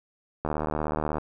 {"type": "click train", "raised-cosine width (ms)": 1, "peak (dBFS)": -14, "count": 57, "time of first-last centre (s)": [0.45, 1.183], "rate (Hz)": 76.4, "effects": []}